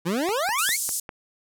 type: exponential sweep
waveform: 25% pulse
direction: up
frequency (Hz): 158.4 to 2349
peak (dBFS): -19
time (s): 0.05-0.77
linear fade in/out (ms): 20
type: click train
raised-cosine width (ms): 0.5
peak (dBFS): -20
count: 5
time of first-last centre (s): 0.29-1.092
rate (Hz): 4.99
type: band-pass noise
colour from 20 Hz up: pink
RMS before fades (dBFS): -28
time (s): 0.58-1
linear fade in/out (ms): 5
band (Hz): 6700 to 12000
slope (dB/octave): 24
effects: none